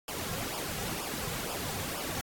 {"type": "noise with flanger", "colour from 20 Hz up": "pink", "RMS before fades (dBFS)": -36, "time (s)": [0.08, 2.21], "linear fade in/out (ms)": 2, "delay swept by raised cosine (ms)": [0.49, 3.39], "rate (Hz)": 2.1, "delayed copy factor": -0.75, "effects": ["AAC 64 kbps"]}